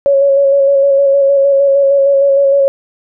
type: tone with vibrato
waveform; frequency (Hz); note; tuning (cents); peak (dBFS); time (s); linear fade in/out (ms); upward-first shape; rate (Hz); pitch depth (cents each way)
sine; 554.4; C#5; 0; -6; 0.06-2.68; 0; square; 6.5; 19
effects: none